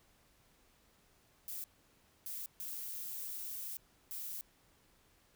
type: noise bursts at uneven times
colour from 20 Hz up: violet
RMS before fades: -43 dBFS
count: 4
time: 1.48-1.64 / 2.26-2.46 / 2.6-3.77 / 4.11-4.41 s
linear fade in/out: 0 ms
effects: pink hiss -69 dBFS RMS until 5.35 s